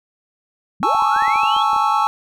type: linear sweep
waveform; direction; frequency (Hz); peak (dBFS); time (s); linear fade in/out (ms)
sine; up; 140 to 3408; -23; 0.8-1.63; 5
type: chord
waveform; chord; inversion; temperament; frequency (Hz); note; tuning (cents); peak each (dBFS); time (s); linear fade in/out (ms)
triangle; A major seventh; third; equal; 830.6 / 880 / 1108.7 / 1318.5; G#5 / A5 / C#6 / E6; 0 / 0 / 0 / 0; -18; 0.83-2.07; 0
type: clicks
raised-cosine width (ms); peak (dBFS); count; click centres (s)
1; -21; 10; 0.948 / 1.023 / 1.163 / 1.223 / 1.28 / 1.358 / 1.434 / 1.565 / 1.732 / 1.763
effects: none